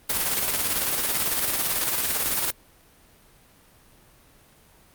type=noise with tremolo; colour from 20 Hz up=white; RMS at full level=-23 dBFS; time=0.09-2.51 s; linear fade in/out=10 ms; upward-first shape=square; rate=18 Hz; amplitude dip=35%; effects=pink hiss -55 dBFS RMS until 4.94 s + Opus 32 kbps